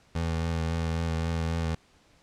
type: tone with vibrato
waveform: 25% pulse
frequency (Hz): 82.3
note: E2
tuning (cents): -2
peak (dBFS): -23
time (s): 0.15-1.75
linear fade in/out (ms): 5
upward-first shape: triangle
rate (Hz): 3.7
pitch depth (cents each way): 25
effects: pink hiss -61 dBFS RMS until 2.22 s + low-pass 7000 Hz 12 dB/octave